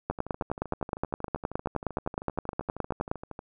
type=two click trains; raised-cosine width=1 ms; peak=-13 / -24 dBFS; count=30 / 43; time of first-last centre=0.1-3.115 / 0.11-3.391 s; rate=9.62 / 12.8 Hz; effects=none